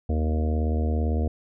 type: harmonic tone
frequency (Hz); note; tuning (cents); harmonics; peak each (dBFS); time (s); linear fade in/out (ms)
77.78; D#2; 0; 1 / 3 / 4 / 5 / 6 / 7 / 8 / 9; -22 / -30 / -36 / -39 / -35 / -41 / -41 / -39; 0.09-1.28; 5
effects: none